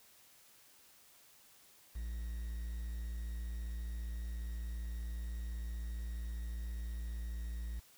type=tone with quantisation; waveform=triangle; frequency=57.4 Hz; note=A#1; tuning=26 cents flat; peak=-36 dBFS; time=1.95-7.8 s; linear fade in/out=10 ms; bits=10; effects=white hiss -63 dBFS RMS until 7.97 s